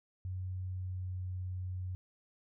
sine tone with pitch glide, 92.5 to 91.81 Hz, F#2 to F#2, 0 to -13 cents, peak -36 dBFS, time 0.25-1.95 s, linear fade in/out 0 ms, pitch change -13 cents, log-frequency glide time 0.64-1.22 s, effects none

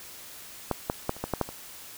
clicks, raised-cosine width 1 ms, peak -11 / -11 / -11 / -30 / -15 / -12 / -10 / -24 dBFS, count 8, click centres 0.713 / 0.899 / 1.094 / 1.166 / 1.24 / 1.337 / 1.413 / 1.49 s, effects white hiss -45 dBFS RMS until 1.97 s

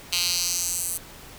10% pulse tone with high-pass filter sweep, 175.9 Hz, F3, 13 cents sharp, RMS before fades -26 dBFS, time 0.12-0.98 s, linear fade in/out 10 ms, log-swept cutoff 3500 to 9900 Hz, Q 2.1, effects pink hiss -44 dBFS RMS until 1.38 s

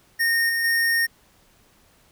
square tone with level steps, 1843 Hz, A#6, 20 cents flat, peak -19 / -22 / -19 dBFS, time 0.19-1.07 s, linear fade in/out 20 ms, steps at 0.49 / 0.64 s, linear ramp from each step 5 ms, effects pink hiss -58 dBFS RMS until 2.11 s

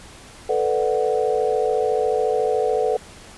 sine chord, B minor seventh, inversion third, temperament equal, 440 / 493.9 / 587.3 / 740 Hz, A4 / B4 / D5 / F#5, 0 / 0 / 0 / 0 cents, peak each -21 / -22 / -27 / -25 dBFS, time 0.49-2.97 s, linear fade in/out 5 ms, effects pink hiss -43 dBFS RMS until 3.37 s + resampled to 24000 Hz

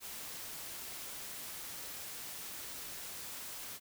white noise, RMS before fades -45 dBFS, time 0-3.8 s, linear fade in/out 50 ms, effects none

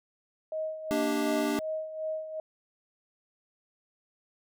sine tone with tremolo, 629 Hz, D#5, 19 cents sharp, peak -29 dBFS, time 0.52-2.4 s, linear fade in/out 2 ms, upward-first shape sine, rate 2.7 Hz, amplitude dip 65%
square chord, G minor, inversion first, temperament equal, 233.1 / 293.7 / 392 Hz, Bb3 / D4 / G4, 0 / 0 / 0 cents, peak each -34 / -30 / -34 dBFS, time 0.91-1.59 s, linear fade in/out 0 ms
effects none

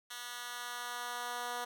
10% pulse tone with high-pass filter sweep, 242.8 Hz, B3, 29 cents flat, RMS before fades -41 dBFS, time 0.1-1.65 s, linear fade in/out 10 ms, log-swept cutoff 2100 to 630 Hz, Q 0.89, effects none

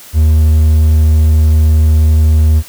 triangle tone, 77.78 Hz, D#2, in tune, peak -3 dBFS, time 0.13-2.63 s, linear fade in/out 50 ms, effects white hiss -35 dBFS RMS until 2.68 s

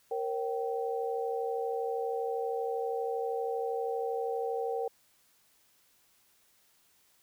sine tone cluster, 466.4 / 539 / 774 Hz, A#4 / C#5 / G5, +1 / -49 / -22 cents, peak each -32 / -39 / -36 dBFS, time 0.11-4.88 s, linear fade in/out 5 ms, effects white hiss -67 dBFS RMS until 7.22 s

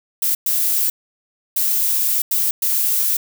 violet noise bursts at uneven times, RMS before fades -18 dBFS, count 5, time 0.22-0.35 / 0.46-0.9 / 1.56-2.22 / 2.31-2.51 / 2.62-3.17 s, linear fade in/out 5 ms, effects none

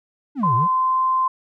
triangle exponential two-way sweep, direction down then up, 309.4 to 110 to 199.3 Hz, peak -18 dBFS, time 0.35-0.68 s, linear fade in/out 50 ms, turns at 0.55 s
sine tone with pitch glide, 1032 to 1039.2 Hz, C6 to C6, -24 to -12 cents, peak -16 dBFS, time 0.43-1.28 s, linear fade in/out 5 ms, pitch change +12 cents, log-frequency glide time 0.7-1.03 s
effects none

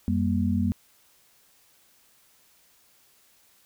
sine tone cluster, 89.7 / 197.9 / 237.9 Hz, F2 / G3 / A#3, +47 / +17 / +35 cents, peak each -26 dBFS, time 0.08-0.72 s, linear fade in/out 0 ms, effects white hiss -61 dBFS RMS until 3.65 s

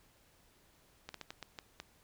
slowing click train, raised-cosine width 0.2 ms, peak -26 dBFS, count 7, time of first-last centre 1.09-1.801 s, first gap 53 ms, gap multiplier 1.32, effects pink hiss -67 dBFS RMS until 2.03 s

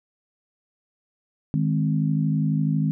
sine chord, Ab major, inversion second, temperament equal, 155.56 / 207.7 / 261.6 Hz, Eb3 / Ab3 / C4, 0 / 0 / 0 cents, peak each -21 / -26 / -27 dBFS, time 1.54-2.91 s, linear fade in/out 0 ms, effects none

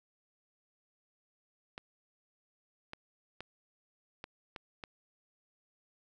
clicks, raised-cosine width 0.3 ms, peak -26 dBFS, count 6, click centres 1.779 / 2.934 / 3.406 / 4.241 / 4.562 / 4.838 s, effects none

